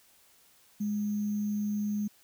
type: tone with sample-and-hold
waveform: sine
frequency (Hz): 207.7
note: G#3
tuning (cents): 0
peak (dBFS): -28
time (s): 0.8-2.08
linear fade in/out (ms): 10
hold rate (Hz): 6300
effects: white hiss -62 dBFS RMS until 2.23 s